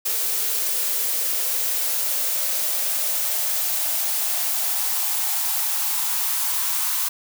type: noise with high-pass filter sweep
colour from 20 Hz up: blue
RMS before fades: -23 dBFS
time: 0.05-7.09 s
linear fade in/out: 10 ms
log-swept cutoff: 410 to 1000 Hz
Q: 3.8
effects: none